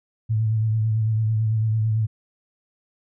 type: tone with vibrato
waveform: sine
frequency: 110 Hz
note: A2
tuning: in tune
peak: -18 dBFS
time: 0.29-2.07 s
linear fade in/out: 20 ms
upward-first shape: sine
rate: 9 Hz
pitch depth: 37 cents each way
effects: none